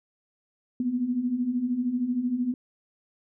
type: beating tone pair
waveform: sine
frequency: 237 / 250 Hz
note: A#3 / B3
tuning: +29 / +21 cents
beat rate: 13 Hz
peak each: -31 / -25 dBFS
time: 0.8-2.54 s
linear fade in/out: 2 ms
effects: none